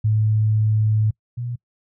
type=tone pair in turn; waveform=sine; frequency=108.1 / 120.67 Hz; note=A2 / B2; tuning=-30 / -40 cents; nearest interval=major second; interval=190 cents; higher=second; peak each=-15 / -24 dBFS; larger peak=first; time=0.04-1.11 / 1.37-1.56 s; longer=first; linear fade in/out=10 ms; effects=noise-tail reverb RT60 0.1 s tail -25 dB re dry